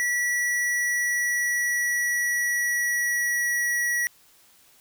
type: tone with pitch glide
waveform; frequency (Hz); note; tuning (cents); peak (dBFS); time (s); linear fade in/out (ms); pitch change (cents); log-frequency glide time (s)
square; 1945 to 1927.1; B6 to B6; -27 to -43; -23; 0-4.07; 0; -16; 0.33-3.74
effects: white hiss -57 dBFS RMS until 4.8 s